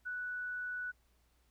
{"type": "tone", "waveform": "sine", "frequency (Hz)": 1480, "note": "F#6", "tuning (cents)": 0, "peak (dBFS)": -37, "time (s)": [0.05, 0.92], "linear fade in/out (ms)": 20, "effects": ["added 60 Hz sine -70 dBFS peak until 1.5 s", "pink hiss -75 dBFS RMS until 1.5 s"]}